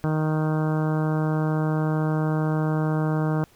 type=harmonic tone; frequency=155.56 Hz; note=D#3; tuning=in tune; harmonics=1 / 2 / 3 / 4 / 5 / 6 / 7 / 8 / 9 / 10; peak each=-22 / -28 / -32 / -34 / -36 / -38 / -39 / -40 / -41 / -42 dBFS; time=0.04-3.44 s; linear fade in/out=0 ms; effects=pink hiss -57 dBFS RMS until 3.55 s